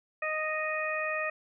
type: harmonic tone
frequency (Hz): 621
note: D#5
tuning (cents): -3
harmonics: 1 / 2 / 3 / 4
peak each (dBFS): -34 / -36 / -34 / -35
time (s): 0.22-1.3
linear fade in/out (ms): 5
effects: none